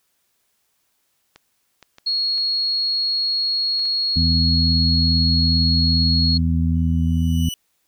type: clicks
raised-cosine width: 0.2 ms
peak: -25 dBFS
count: 6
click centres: 1.36 / 1.827 / 1.984 / 2.379 / 3.794 / 3.855 s
type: tone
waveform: sine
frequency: 4313 Hz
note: C#8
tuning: 48 cents flat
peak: -18 dBFS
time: 2.06-6.38 s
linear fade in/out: 10 ms
type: harmonic tone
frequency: 82.41 Hz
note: E2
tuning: in tune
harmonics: 1 / 2 / 3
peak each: -18 / -21 / -23 dBFS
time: 4.16-7.49 s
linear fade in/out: 5 ms
type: tone with exponential growth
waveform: sawtooth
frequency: 2960 Hz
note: F#7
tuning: in tune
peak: -23 dBFS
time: 6.75-7.54 s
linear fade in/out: 1 ms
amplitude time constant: 170 ms
effects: white hiss -68 dBFS RMS until 7.87 s